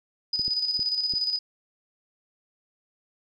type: tone with tremolo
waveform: sine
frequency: 4978 Hz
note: D#8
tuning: in tune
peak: -22 dBFS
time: 0.33-1.39 s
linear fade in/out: 5 ms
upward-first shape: square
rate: 17 Hz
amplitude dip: 50%
type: clicks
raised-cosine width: 3 ms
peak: -27 dBFS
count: 4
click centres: 0.395 / 0.48 / 0.794 / 1.137 s
effects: none